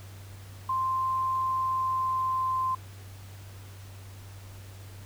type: tone with pitch glide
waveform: sine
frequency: 1046 to 1040 Hz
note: C6 to C6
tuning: -1 to -11 cents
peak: -25 dBFS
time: 0.69-2.75 s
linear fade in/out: 5 ms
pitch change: -10 cents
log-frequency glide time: 1.34-2.54 s
effects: added 97 Hz sine -43 dBFS peak until 5.05 s + pink hiss -52 dBFS RMS until 5.05 s